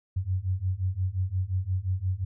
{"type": "beating tone pair", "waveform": "sine", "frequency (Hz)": [90.4, 96.1], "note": ["F#2", "G2"], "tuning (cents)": [-40, -34], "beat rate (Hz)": 5.7, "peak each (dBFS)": [-29, -28], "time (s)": [0.16, 2.25], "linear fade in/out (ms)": 10, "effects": []}